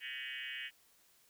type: tone with frequency modulation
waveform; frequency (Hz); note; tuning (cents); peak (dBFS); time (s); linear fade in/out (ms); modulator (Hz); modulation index
sine; 2386; D7; +27; -40; 0-0.71; 50; 133; 5.3
effects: white hiss -68 dBFS RMS until 1.29 s